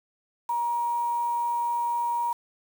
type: tone with quantisation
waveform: sine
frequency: 948 Hz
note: A#5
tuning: 29 cents sharp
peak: -24 dBFS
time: 0.49-2.33 s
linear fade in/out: 5 ms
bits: 7
effects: none